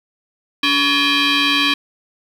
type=tone with frequency modulation; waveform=sine; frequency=421.1 Hz; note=G#4; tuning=24 cents sharp; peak=-11 dBFS; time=0.63-1.74 s; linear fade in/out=5 ms; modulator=707 Hz; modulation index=5.4; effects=tanh soft clip ceiling -11 dBFS + 7-bit